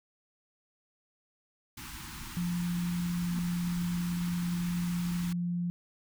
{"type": "band-stop noise", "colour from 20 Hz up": "pink", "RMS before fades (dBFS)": -43, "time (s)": [1.77, 5.33], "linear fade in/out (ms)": 5, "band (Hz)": [340, 840], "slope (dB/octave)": 96}
{"type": "tone", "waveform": "sine", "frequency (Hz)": 174.61, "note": "F3", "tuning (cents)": 0, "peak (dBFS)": -29, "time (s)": [2.37, 5.7], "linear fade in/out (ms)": 0}
{"type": "tone with exponential growth", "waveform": "sine", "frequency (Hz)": 233.1, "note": "A#3", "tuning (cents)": 0, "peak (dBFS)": -35, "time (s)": [3.19, 3.39], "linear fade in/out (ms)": 0, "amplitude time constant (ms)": 43}
{"effects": []}